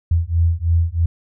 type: beating tone pair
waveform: sine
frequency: 82.41 / 85.51 Hz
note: E2 / F2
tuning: 0 / -36 cents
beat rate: 3.1 Hz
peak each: -17 / -17 dBFS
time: 0.11-1.06 s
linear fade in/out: 5 ms
effects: none